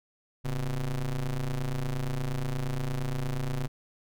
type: ring-modulated tone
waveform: square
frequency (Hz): 61.74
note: B1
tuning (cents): 0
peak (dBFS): -26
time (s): 0.44-3.68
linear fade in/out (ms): 20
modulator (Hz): 76
effects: none